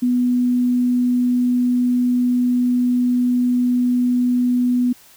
sine tone, 246.9 Hz, B3, in tune, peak -14 dBFS, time 0.02-4.93 s, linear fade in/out 10 ms, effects white hiss -48 dBFS RMS until 5.16 s

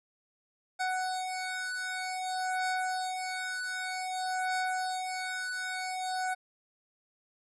25% pulse beating tone pair, 743 / 743.53 Hz, F#5 / F#5, +7 / +8 cents, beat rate 0.53 Hz, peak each -31 dBFS, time 0.79-6.35 s, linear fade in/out 20 ms, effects resampled to 24000 Hz

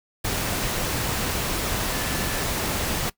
sine tone in noise, 1738 Hz, A6, 22 cents flat, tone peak -37 dBFS, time 1.92-2.45 s, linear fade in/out 10 ms, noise pink, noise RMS -26 dBFS, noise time 0.24-3.1 s, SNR -14 dB, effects noise-tail reverb RT60 0.1 s tail -20 dB re dry

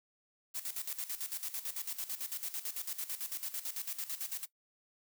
blue noise with tremolo, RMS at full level -38 dBFS, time 0.54-4.46 s, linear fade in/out 20 ms, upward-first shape square, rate 9 Hz, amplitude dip 75%, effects noise-tail reverb RT60 0.1 s tail -18 dB re dry

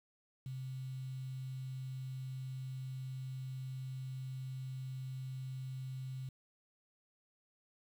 sine tone with quantisation, 130.81 Hz, C3, in tune, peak -40 dBFS, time 0.46-6.29 s, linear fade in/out 2 ms, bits 10, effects none

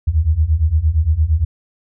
sine beating tone pair, 73.9 / 82.6 Hz, D2 / E2, +11 / +4 cents, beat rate 8.7 Hz, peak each -16 / -14 dBFS, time 0.07-1.45 s, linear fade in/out 10 ms, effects none

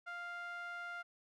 sawtooth tone with band-pass filter, 698.5 Hz, F5, in tune, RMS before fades -45 dBFS, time 0.06-1.03 s, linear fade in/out 20 ms, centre 1500 Hz, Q 2.9, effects none

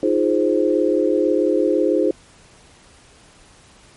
sine chord, F minor seventh, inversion third, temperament equal, 311.1 / 349.2 / 415.3 / 523.3 Hz, Eb4 / F4 / Ab4 / C5, 0 / 0 / 0 / 0 cents, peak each -20 dBFS, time 0.03-2.11 s, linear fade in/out 2 ms, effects pink hiss -49 dBFS RMS until 3.96 s + MP3 48 kbps

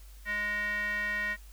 square tone with band-pass filter, 207.7 Hz, G#3, in tune, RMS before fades -32 dBFS, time 0.25-1.37 s, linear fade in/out 50 ms, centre 1900 Hz, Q 7.8, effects added 50 Hz sine -47 dBFS peak until 1.52 s + white hiss -59 dBFS RMS until 1.52 s

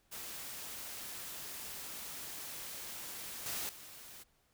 white noise with level steps, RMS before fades -45 / -39 / -52 dBFS, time 0.11-4.24 s, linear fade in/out 20 ms, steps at 3.46 / 3.69 s, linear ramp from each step 2 ms, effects pink hiss -73 dBFS RMS until 4.53 s

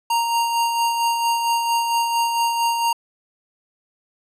square tone with tremolo, 931 Hz, A#5, 2 cents flat, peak -17 dBFS, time 0.1-2.93 s, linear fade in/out 5 ms, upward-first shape sine, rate 4.4 Hz, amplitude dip 40%, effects resampled to 32000 Hz

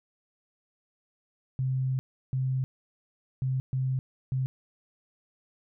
sine tone bursts at uneven times, 130.81 Hz, C3, in tune, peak -25 dBFS, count 5, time 1.59-1.99 / 2.33-2.64 / 3.42-3.6 / 3.73-3.99 / 4.32-4.46 s, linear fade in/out 0 ms, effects none

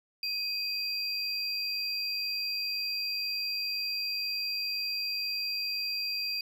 triangle tone pair together, 2507 / 4735 Hz, D#7 / D8, +12 / +13 cents, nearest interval major seventh, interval 1101 cents, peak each -36 / -30 dBFS, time 0.23-6.41 s, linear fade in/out 2 ms, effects none

